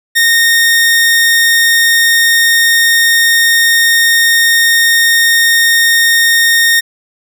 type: tone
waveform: sawtooth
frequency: 1845 Hz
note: A#6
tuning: 18 cents flat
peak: -3 dBFS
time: 0.15-6.81 s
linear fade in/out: 20 ms
effects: none

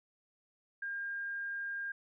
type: tone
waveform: sine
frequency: 1608 Hz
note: G6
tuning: 44 cents sharp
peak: -36 dBFS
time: 0.82-1.92 s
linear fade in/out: 5 ms
effects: none

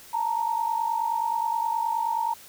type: tone pair together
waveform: sine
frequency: 882.8 / 932.3 Hz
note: A5 / A#5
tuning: +5 / 0 cents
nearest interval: minor second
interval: 95 cents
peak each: -28 / -25 dBFS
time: 0.13-2.34 s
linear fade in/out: 10 ms
effects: white hiss -48 dBFS RMS until 2.48 s

